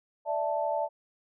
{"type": "chord", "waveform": "sine", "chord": "D suspended second", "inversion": "none", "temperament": "equal", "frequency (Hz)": [587.3, 659.3, 880], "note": ["D5", "E5", "A5"], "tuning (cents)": [0, 0, 0], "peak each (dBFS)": -31, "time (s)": [0.25, 0.89], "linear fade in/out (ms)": 50, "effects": []}